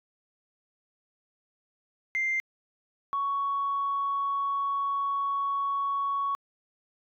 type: tone pair in turn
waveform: sine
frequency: 2093 / 1114.8 Hz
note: C7 / C#6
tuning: 0 / +9 cents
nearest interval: major seventh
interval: 1091 cents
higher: first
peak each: -24 / -25 dBFS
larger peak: first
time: 2.15-2.4 / 3.13-6.35 s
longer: second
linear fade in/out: 0 ms
effects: tanh soft clip ceiling -21 dBFS